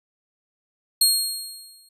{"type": "tone with exponential decay", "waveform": "20% pulse", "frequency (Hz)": 4260, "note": "C8", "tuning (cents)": 30, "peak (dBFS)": -7, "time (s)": [1.01, 1.89], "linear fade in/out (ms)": 5, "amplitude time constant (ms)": 190, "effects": ["resampled to 32000 Hz"]}